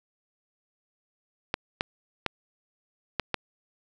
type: clicks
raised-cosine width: 0.3 ms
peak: -9 dBFS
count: 5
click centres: 1.541 / 1.809 / 2.263 / 3.197 / 3.343 s
effects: none